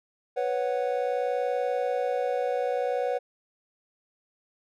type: chord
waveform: triangle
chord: B suspended second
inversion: none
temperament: equal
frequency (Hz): 493.9 / 554.4 / 740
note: B4 / C#5 / F#5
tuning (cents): 0 / 0 / 0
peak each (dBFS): -26 / -28 / -29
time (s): 0.36-3.19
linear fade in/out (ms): 20
effects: none